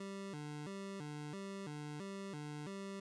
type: tone with vibrato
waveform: 25% pulse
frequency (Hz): 170.9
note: F3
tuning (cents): -37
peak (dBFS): -40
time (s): 0-3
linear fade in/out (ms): 5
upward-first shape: square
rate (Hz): 1.5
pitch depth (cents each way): 240
effects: resampled to 22050 Hz + 13-bit